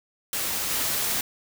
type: noise with level steps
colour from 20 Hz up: white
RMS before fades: -28 / -26 dBFS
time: 0.33-1.21 s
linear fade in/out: 2 ms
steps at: 0.7 s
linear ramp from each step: 10 ms
effects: none